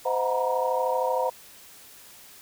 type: tone cluster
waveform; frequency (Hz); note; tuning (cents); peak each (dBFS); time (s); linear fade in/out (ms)
sine; 515 / 636 / 731 / 929 / 962; C5 / D#5 / F#5 / A#5 / B5; -28 / +38 / -21 / -6 / -46; -26 / -31 / -31 / -29 / -31; 0.05-1.3; 10
effects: white hiss -49 dBFS RMS until 2.41 s